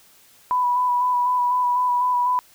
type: tone with vibrato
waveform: sine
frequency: 987.8 Hz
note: B5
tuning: in tune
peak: -17 dBFS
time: 0.51-2.39 s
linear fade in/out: 0 ms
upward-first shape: square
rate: 4 Hz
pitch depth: 17 cents each way
effects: white hiss -53 dBFS RMS until 2.54 s